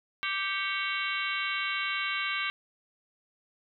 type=harmonic tone with a mistuned harmonic; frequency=392 Hz; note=G4; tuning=in tune; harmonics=3 / 4 / 5 / 6 / 7 / 8 / 9 / 10; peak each=-36 / -35 / -42 / -34 / -36 / -39 / -44 / -40 dBFS; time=0.23-2.5 s; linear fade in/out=0 ms; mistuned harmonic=6; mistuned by=-92 cents; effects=none